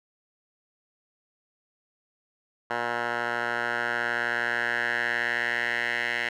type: tone with band-pass filter sweep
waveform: 10% pulse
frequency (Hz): 119.1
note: A#2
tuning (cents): +38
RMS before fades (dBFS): -28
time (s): 2.7-6.29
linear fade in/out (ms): 5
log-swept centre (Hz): 1200 to 2100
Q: 3.7
effects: none